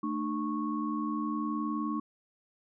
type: tone cluster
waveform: sine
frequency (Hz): 222.4 / 301.9 / 1102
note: A3 / D4 / C#6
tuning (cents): +19 / +48 / -11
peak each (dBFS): -34 / -33 / -36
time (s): 0.03-2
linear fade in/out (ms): 5
effects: none